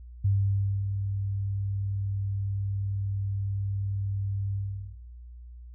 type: tone with ADSR envelope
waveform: sine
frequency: 99 Hz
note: G2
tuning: 18 cents sharp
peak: -20 dBFS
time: 0.24-4.97 s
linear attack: 10 ms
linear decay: 590 ms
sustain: -7 dB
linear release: 420 ms
effects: noise-tail reverb RT60 0.8 s tail -22 dB re dry + added 60 Hz sine -42 dBFS peak until 5.74 s